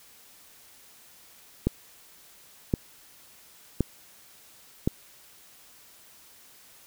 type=click train; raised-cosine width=3 ms; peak=-9 dBFS; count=4; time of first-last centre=1.67-4.875 s; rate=0.936 Hz; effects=white hiss -54 dBFS RMS until 6.86 s